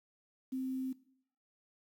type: tone with quantisation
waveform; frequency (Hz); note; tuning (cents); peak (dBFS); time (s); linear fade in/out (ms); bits
sine; 261.2; C4; -3; -34; 0.52-0.93; 10; 10
effects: noise-tail reverb RT60 0.6 s tail -18 dB re dry